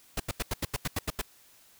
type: noise bursts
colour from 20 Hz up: pink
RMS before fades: -30 dBFS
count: 10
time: 0.17-1.216 s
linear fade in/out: 5 ms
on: 29 ms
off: 84 ms
effects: white hiss -59 dBFS RMS until 1.79 s